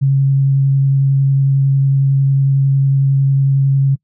sine tone with vibrato, 136.8 Hz, C#3, 23 cents flat, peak -9 dBFS, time 0.01-3.96 s, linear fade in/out 20 ms, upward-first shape triangle, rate 11 Hz, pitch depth 11 cents each way, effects noise-tail reverb RT60 0.1 s tail -23 dB re dry

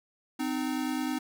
square tone pair together, 257.4 / 307.1 Hz, C4 / D#4, -28 / -23 cents, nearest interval minor third, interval 305 cents, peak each -32 / -33 dBFS, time 0.39-1.19 s, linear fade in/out 10 ms, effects 10-bit

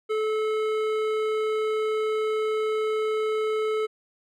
triangle tone with hard clipping, 433.3 Hz, A4, 27 cents flat, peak -25 dBFS, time 0.09-3.87 s, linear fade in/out 20 ms, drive 16 dB, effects none

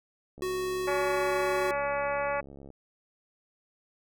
click train, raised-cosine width 2 ms, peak -34 dBFS, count 162, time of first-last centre 0.38-2.703 s, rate 69.3 Hz
square tone, 370 Hz, F#4, in tune, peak -30 dBFS, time 0.42-1.71 s, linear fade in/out 2 ms
harmonic tone, 284.3 Hz, C#4, 44 cents sharp, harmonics 2 / 3 / 4 / 5 / 6 / 7 / 8 / 9, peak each -30 / -34 / -36 / -38 / -40 / -41 / -42 / -43 dBFS, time 0.87-2.41 s, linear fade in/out 10 ms
effects none

